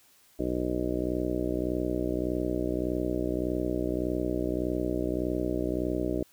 harmonic tone, 61.7 Hz, B1, 1 cent flat, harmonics 1 / 2 / 3 / 4 / 5 / 6 / 7 / 8 / 9 / 10, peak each -36 / -40 / -38 / -38 / -31 / -33 / -41 / -39 / -41 / -37 dBFS, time 0.39-6.23 s, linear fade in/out 5 ms, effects white hiss -61 dBFS RMS until 6.32 s

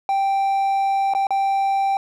triangle tone with dropouts, 784 Hz, G5, in tune, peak -15 dBFS, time 0.09-1.97 s, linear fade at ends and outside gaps 1 ms, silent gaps 1.137-1.149 / 1.269-1.306 s, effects none

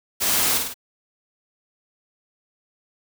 white noise with echo, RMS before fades -22 dBFS, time 0.2-0.59 s, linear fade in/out 20 ms, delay 51 ms, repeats 3, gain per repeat -4 dB, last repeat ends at 0.743 s, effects none

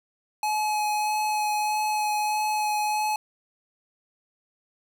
square tone with vibrato, 848 Hz, G#5, 36 cents sharp, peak -24 dBFS, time 0.43-3.16 s, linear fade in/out 2 ms, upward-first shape sine, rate 1.6 Hz, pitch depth 11 cents each way, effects none

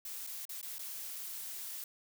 blue noise with dropouts, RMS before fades -43 dBFS, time 0.05-1.84 s, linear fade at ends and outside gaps 2 ms, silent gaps 0.267-0.272 / 0.453-0.493 / 0.614-0.628 / 0.784-0.792 s, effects none

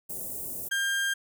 white band-stop noise, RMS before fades -36 dBFS, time 0.09-0.69 s, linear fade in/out 10 ms, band 620 to 8600 Hz, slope 24 dB/octave
35% pulse tone, 1600 Hz, G6, 35 cents sharp, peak -24 dBFS, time 0.71-1.14 s, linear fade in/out 10 ms
effects none

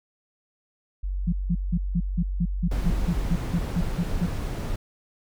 sine tone, 47 Hz, F#1, 28 cents sharp, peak -25 dBFS, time 1.03-3.35 s, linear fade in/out 10 ms
sine tone bursts, 172.2 Hz, F3, 24 cents flat, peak -20 dBFS, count 14, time 1.27-4.264 s, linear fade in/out 10 ms, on 56 ms, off 170 ms
brown noise, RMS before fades -28 dBFS, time 2.71-4.76 s, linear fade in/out 5 ms
effects none

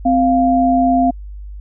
sine tone pair together, 258.9 / 697.2 Hz, C4 / F5, -18 / -3 cents, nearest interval octave + perfect fourth, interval 1715 cents, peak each -13 dBFS, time 0.05-1.11 s, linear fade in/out 10 ms, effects added 50 Hz sine -28 dBFS peak until 1.6 s

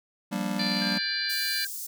square chord, G minor seventh, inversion third, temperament just, 176.4 / 196 / 235.2 / 294 Hz, F3 / G3 / Bb3 / D4, +18 / 0 / +16 / +2 cents, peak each -37 / -31 / -34 / -37 dBFS, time 0.31-0.99 s, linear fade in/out 20 ms
harmonic tone, 587.3 Hz, D5, in tune, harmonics 3 / 4 / 5 / 6 / 7 / 8, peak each -37 / -37 / -43 / -43 / -31 / -31 dBFS, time 0.59-1.65 s, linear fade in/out 5 ms
sine tone, 1596 Hz, G6, 31 cents sharp, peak -33 dBFS, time 0.81-1.67 s, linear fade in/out 10 ms
white high-pass noise, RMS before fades -36 dBFS, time 1.29-1.87 s, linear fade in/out 10 ms, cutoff 5400 Hz, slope 24 dB/octave
effects none

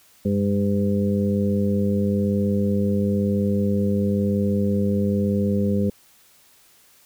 harmonic tone with a mistuned harmonic, 101 Hz, G#2, 48 cents flat, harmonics 1 / 2 / 3 / 4 / 5, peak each -25 / -20 / -34 / -28 / -28 dBFS, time 0.25-5.9 s, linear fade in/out 5 ms, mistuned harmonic 1, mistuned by -76 cents, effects white hiss -55 dBFS RMS until 7.05 s

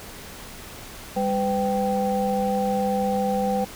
sine tone cluster, 200.3 / 505 / 779 Hz, G3 / B4 / G5, +38 / +39 / -11 cents, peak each -25 dBFS, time 1.16-3.65 s, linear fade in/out 10 ms, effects pink hiss -40 dBFS RMS until 3.75 s

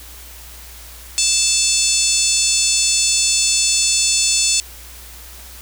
harmonic tone with a mistuned harmonic, 880 Hz, A5, in tune, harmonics 3 / 4 / 5 / 6 / 7 / 8 / 9 / 10, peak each -24 / -24 / -21 / -23 / -23 / -20 / -21 / -24 dBFS, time 1.18-4.6 s, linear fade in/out 0 ms, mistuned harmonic 7, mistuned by +22 cents, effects added 60 Hz sine -39 dBFS peak until 5.61 s + white hiss -39 dBFS RMS until 5.61 s

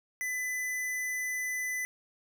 square tone, 2004 Hz, B6, 25 cents sharp, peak -32 dBFS, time 0.21-1.85 s, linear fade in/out 0 ms, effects none

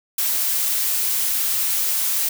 blue noise, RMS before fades -21 dBFS, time 0.18-2.29 s, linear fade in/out 5 ms, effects none

